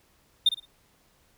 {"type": "tone with echo", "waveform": "triangle", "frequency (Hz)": 3625, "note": "A#7", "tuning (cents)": -49, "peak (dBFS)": -13, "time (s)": [0.46, 0.49], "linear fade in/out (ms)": 5, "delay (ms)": 55, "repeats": 3, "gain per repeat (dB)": -12, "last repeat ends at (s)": 0.655, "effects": ["tanh soft clip ceiling -11 dBFS", "pink hiss -64 dBFS RMS until 1.37 s"]}